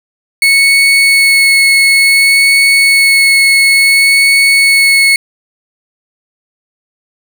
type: tone with vibrato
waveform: 35% pulse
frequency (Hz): 2203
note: C#7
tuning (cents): -11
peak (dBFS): -3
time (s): 0.42-5.16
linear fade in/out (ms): 2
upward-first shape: sine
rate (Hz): 0.57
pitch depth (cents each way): 9
effects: none